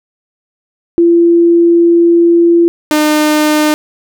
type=tone pair in turn; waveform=sine / sawtooth; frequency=340.5 / 303.4 Hz; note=F4 / D#4; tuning=-44 / -44 cents; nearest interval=major second; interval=200 cents; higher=first; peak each=-4 dBFS; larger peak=neither; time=0.98-2.68 / 2.91-3.74 s; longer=first; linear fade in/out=0 ms; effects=none